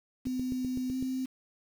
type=tone with pitch glide; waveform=sine; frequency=254.8 to 259.7 Hz; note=C4 to C4; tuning=-46 to -13 cents; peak=-30 dBFS; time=0.25-1.26 s; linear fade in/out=10 ms; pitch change=+33 cents; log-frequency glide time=0.88-0.95 s
type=click train; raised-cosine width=3 ms; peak=-27 dBFS; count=7; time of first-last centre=0.27-1.026 s; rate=7.94 Hz
effects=8-bit